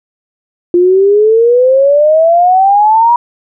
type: exponential sweep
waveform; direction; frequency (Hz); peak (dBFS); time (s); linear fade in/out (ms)
sine; up; 347 to 966; -4; 0.74-3.16; 2
effects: none